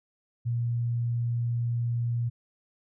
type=tone; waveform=sine; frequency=118.6 Hz; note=A#2; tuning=30 cents sharp; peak=-25 dBFS; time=0.45-2.3 s; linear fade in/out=20 ms; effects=none